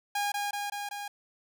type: tone with echo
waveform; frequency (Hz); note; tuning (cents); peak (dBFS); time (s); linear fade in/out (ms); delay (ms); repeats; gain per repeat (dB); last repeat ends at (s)
sawtooth; 816; G#5; -31; -24; 0.15-0.32; 5; 190; 4; -2; 1.08
effects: none